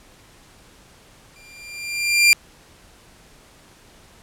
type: tone with exponential growth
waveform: sawtooth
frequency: 2385 Hz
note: D7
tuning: 26 cents sharp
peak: -5 dBFS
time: 1.36-2.33 s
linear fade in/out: 0 ms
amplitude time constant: 210 ms
effects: pink hiss -50 dBFS RMS until 4.22 s + low-pass 11000 Hz 12 dB/octave